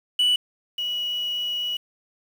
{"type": "tone pair in turn", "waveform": "sine", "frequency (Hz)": [2960, 2926], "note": ["F#7", "F#7"], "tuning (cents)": [0, -20], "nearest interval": "unison", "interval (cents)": 20, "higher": "first", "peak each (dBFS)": [-14, -24], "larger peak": "first", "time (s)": [[0.19, 0.36], [0.78, 1.77]], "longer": "second", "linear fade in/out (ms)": 5, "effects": ["tanh soft clip ceiling -16 dBFS", "7-bit"]}